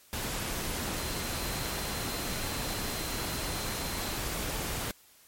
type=tone in noise; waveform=sine; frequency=4110 Hz; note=C8; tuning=32 cents flat; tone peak=-44 dBFS; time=0.98-4.18 s; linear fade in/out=0 ms; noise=pink; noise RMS=-34 dBFS; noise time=0.13-4.91 s; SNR=-13 dB; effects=white hiss -59 dBFS RMS until 5.27 s + MP3 64 kbps

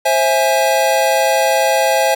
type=chord; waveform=square; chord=C augmented; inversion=none; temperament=equal with one note detuned; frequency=530.6 / 659.3 / 830.6 Hz; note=C5 / E5 / G#5; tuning=+24 / 0 / 0 cents; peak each=-17 dBFS; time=0.05-2.15 s; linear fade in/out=10 ms; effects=none

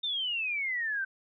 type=exponential sweep; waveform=sine; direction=down; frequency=3658 to 1526 Hz; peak=-29 dBFS; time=0.03-1.05 s; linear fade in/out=10 ms; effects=none

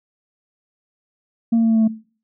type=tone with pitch steps; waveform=sine; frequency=230 / 228 / 226 / 224.1 / 222.2 / 220.2 Hz; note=A#3 / A#3 / A3 / A3 / A3 / A3; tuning=-23 / -38 / +47 / +32 / +17 / +2 cents; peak=-10 dBFS; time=1.52-1.88 s; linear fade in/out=10 ms; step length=60 ms; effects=noise-tail reverb RT60 0.4 s tail -19 dB re dry + tanh soft clip ceiling -11 dBFS

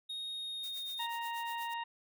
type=tone with pitch glide; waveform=triangle; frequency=3729 to 3688 Hz; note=A#7 to A#7; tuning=0 to -19 cents; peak=-37 dBFS; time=0.09-1.07 s; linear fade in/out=10 ms; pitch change=-19 cents; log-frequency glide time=0.31-0.96 s
type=noise with tremolo; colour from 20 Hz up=blue; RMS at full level=-48 dBFS; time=0.63-1.74 s; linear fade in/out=5 ms; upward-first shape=triangle; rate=8.3 Hz; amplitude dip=100%
type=harmonic tone; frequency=932.3 Hz; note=A#5; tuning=in tune; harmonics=1 / 2 / 3 / 4; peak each=-37 / -44 / -46 / -51 dBFS; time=0.99-1.84 s; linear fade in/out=10 ms
effects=none

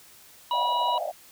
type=harmonic tone; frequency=970 Hz; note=B5; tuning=31 cents flat; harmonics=1 / 3 / 4; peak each=-23 / -34 / -36 dBFS; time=0.51-0.98 s; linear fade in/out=2 ms
type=band-pass noise; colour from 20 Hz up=white; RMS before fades=-32 dBFS; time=0.52-1.12 s; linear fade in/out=20 ms; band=570 to 770 Hz; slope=96 dB/octave
effects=white hiss -52 dBFS RMS until 1.31 s

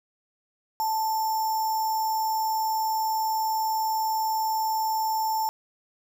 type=tone with sample-and-hold; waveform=sine; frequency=880 Hz; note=A5; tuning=in tune; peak=-23 dBFS; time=0.8-5.49 s; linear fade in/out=0 ms; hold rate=6300 Hz; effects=none

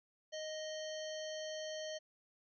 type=harmonic tone; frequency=622.3 Hz; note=D#5; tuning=in tune; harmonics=1 / 3 / 5 / 7 / 9 / 10; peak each=-42 / -52 / -50 / -53 / -56 / -55 dBFS; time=0.32-1.99 s; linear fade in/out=20 ms; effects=none

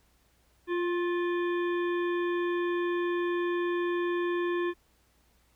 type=harmonic tone with a mistuned harmonic; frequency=349.2 Hz; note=F4; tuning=in tune; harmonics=1 / 3 / 5 / 7 / 9 / 10; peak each=-27 / -37 / -38 / -46 / -53 / -51 dBFS; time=0.67-4.74 s; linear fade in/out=50 ms; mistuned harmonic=3; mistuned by=+26 cents; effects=added 60 Hz sine -68 dBFS peak until 5.55 s + pink hiss -68 dBFS RMS until 5.55 s

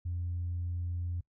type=tone; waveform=sine; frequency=87.2 Hz; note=F2; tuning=2 cents flat; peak=-31 dBFS; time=0.05-1.21 s; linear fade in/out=10 ms; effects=noise-tail reverb RT60 0.1 s tail -23 dB re dry + tanh soft clip ceiling -28 dBFS

